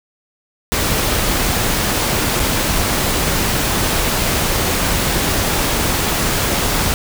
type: noise with dropouts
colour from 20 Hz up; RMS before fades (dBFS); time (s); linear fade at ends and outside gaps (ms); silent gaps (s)
pink; -17; 0.72-6.94; 0; 2.396-2.4
effects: none